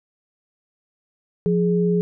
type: tone pair together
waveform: sine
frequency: 175.62 / 417.7 Hz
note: F3 / G#4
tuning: +10 / +10 cents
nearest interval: octave + minor third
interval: 1500 cents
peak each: -18 / -20 dBFS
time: 1.46-2.01 s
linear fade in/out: 0 ms
effects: none